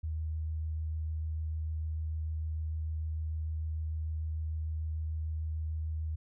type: tone with vibrato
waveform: sine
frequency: 78.7 Hz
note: D#2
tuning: 20 cents sharp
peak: -32 dBFS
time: 0.03-6.16 s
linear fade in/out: 10 ms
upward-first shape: sine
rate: 6.7 Hz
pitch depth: 9 cents each way
effects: none